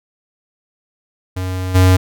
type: tone with level steps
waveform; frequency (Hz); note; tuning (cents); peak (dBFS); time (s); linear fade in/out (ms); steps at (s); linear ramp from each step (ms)
square; 92.5; F#2; 0; -20 / -8; 1.36-1.97; 10; 1.74; 20
effects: none